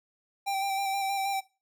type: tone with vibrato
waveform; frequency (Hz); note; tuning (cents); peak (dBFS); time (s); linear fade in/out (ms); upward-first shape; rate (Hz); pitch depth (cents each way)
square; 784; G5; 0; -28; 0.46-1.41; 20; square; 6.3; 20
effects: noise-tail reverb RT60 0.3 s tail -19 dB re dry